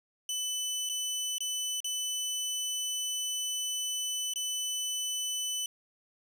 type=tone with dropouts; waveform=20% pulse; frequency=3000 Hz; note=F#7; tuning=23 cents sharp; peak=-26 dBFS; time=0.29-5.66 s; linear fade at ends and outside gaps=2 ms; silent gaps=0.891-0.896 / 1.383-1.405 / 1.804-1.844 / 4.337-4.358 s; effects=none